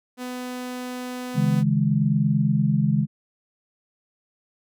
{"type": "tone", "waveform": "sawtooth", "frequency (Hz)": 250, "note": "B3", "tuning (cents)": 21, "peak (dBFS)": -26, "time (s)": [0.17, 1.64], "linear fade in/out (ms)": 50}
{"type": "chord", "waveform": "sine", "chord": "C# suspended second", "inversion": "none", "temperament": "equal with one note detuned", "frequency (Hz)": [138.59, 159.2, 207.7], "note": ["C#3", "D#3", "G#3"], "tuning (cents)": [0, 40, 0], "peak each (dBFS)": -22, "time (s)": [1.34, 3.07], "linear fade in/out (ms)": 50}
{"effects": []}